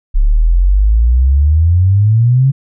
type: exponential sweep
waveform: sine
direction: up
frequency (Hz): 33.85 to 138.59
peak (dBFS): -6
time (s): 0.14-2.52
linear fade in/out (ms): 20
effects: none